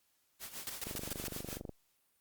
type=noise with tremolo; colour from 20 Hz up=white; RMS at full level=-43 dBFS; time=0.39-1.62 s; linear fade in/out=50 ms; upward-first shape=sine; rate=6.4 Hz; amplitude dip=75%
type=noise bursts; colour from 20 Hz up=white; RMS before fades=-39 dBFS; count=5; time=0.67-1.275 s; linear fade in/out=0 ms; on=25 ms; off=120 ms
type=click train; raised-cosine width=2 ms; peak=-29 dBFS; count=21; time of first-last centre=0.87-1.693 s; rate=24.3 Hz
effects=white hiss -75 dBFS RMS until 2.2 s + Opus 48 kbps